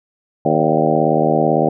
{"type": "harmonic tone with a mistuned harmonic", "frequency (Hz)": 77.78, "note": "D#2", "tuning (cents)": 0, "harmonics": [2, 3, 4, 5, 6, 7, 8, 9, 10], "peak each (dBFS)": [-21, -21, -21, -21, -21, -21, -21, -21, -21], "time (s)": [0.45, 1.69], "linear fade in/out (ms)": 5, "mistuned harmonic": 8, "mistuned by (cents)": -61, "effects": []}